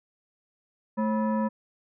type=tone with frequency modulation; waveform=sine; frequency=218.3 Hz; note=A3; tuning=13 cents flat; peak=-23 dBFS; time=0.97-1.49 s; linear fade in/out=20 ms; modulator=758 Hz; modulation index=0.83; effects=none